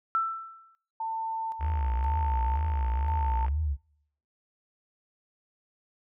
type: tone with exponential decay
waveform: sine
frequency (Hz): 1332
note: E6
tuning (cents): +18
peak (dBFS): -21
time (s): 0.15-0.75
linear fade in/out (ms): 0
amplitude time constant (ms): 130
type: tone with tremolo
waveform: sine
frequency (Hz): 895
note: A5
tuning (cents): +29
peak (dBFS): -29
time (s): 1-3.46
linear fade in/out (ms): 5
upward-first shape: square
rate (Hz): 0.96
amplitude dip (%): 50
type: tone with vibrato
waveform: sine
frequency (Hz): 69.6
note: C#2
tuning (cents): +8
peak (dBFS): -25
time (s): 1.59-3.77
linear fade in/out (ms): 50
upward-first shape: triangle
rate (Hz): 2.1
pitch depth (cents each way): 230
type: click train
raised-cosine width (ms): 0.5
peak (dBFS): -28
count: 104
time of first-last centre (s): 1.61-3.483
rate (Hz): 55
effects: noise-tail reverb RT60 0.7 s tail -24 dB re dry